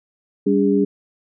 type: tone cluster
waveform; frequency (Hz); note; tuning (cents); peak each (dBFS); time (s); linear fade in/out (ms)
sine; 197 / 285.2 / 407; G3 / C#4 / G#4; +9 / +49 / -35; -18; 0.46-0.85; 10
effects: none